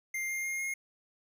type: tone with pitch steps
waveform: square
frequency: 2100 / 2115 / 2129 / 2144 Hz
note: C7 / C7 / C7 / C7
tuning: +6 / +18 / +30 / +42 cents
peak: -33 dBFS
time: 0.14-0.74 s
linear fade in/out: 5 ms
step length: 150 ms
effects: none